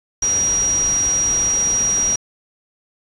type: tone in noise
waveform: sine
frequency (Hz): 5740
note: F8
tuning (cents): +47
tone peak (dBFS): -15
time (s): 0.22-2.16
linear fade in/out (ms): 5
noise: pink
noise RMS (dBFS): -29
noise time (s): 0.22-2.16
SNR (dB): +11
effects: resampled to 24000 Hz